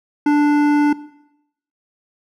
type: tone with hard clipping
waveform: triangle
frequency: 293.7 Hz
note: D4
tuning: in tune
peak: -13 dBFS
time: 0.26-0.93 s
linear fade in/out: 5 ms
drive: 16 dB
effects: noise-tail reverb RT60 0.8 s tail -18 dB re dry